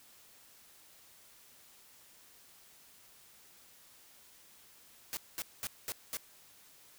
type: noise bursts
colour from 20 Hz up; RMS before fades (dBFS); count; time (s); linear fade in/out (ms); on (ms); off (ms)
white; -38; 5; 5.13-6.17; 0; 40; 210
effects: white hiss -60 dBFS RMS until 6.98 s